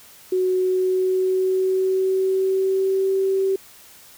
sine tone with pitch glide, 370 to 385.3 Hz, F#4 to G4, 0 to -30 cents, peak -17 dBFS, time 0.32-3.56 s, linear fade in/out 5 ms, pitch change +70 cents, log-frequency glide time 0.57-3.14 s, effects white hiss -47 dBFS RMS until 4.17 s

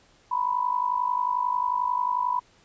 sine tone with amplitude modulation, 987.8 Hz, B5, in tune, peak -19 dBFS, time 0.31-2.4 s, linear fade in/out 10 ms, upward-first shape sine, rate 51.2 Hz, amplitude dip 80%, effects pink hiss -59 dBFS RMS until 2.64 s + resampled to 16000 Hz

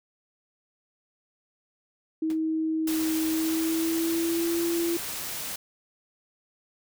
sine tone with pitch glide, 318 to 338.9 Hz, D#4 to E4, +38 to +48 cents, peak -24 dBFS, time 2.22-4.97 s, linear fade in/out 5 ms, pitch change +110 cents, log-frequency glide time 3.26-4.59 s
pink noise with exponential decay, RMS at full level -40 dBFS, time 2.3-2.4 s, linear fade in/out 1 ms, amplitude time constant 21 ms
white noise, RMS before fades -34 dBFS, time 2.87-5.56 s, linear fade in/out 5 ms
effects none

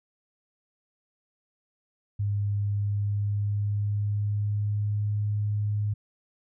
sine tone with pitch glide, 102 to 104.2 Hz, G#2 to G#2, -31 to +6 cents, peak -24 dBFS, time 2.19-5.94 s, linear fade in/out 10 ms, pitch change +37 cents, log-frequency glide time 2.75-5.14 s, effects none

